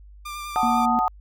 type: tone with vibrato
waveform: sawtooth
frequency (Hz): 1190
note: D6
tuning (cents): +22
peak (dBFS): -28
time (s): 0.25-0.86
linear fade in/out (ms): 10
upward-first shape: sine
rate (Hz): 9.9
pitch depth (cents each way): 19
type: chord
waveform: sine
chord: D# diminished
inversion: first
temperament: equal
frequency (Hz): 740 / 880 / 1244.5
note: F#5 / A5 / D#6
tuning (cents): 0 / 0 / 0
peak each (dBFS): -23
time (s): 0.56-1.08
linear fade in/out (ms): 0
type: tone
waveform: sine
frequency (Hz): 235.3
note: A#3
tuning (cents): +16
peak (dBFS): -23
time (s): 0.63-0.99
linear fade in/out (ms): 0
effects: added 50 Hz sine -43 dBFS peak until 1.2 s